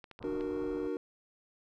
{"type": "clicks", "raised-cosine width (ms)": 0.3, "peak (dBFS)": -32, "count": 5, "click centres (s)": [0.042, 0.113, 0.191, 0.227, 0.409]}
{"type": "low-pass noise", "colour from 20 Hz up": "pink", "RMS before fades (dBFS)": -49, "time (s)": [0.2, 0.88], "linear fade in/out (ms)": 10, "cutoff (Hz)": 1400, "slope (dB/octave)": 96}
{"type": "chord", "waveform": "triangle", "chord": "D augmented", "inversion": "none", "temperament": "equal with one note detuned", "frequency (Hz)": [299, 370, 466.2], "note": ["D4", "F#4", "A#4"], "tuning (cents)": [31, 0, 0], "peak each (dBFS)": -35, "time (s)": [0.24, 0.97], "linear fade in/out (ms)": 2}
{"effects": []}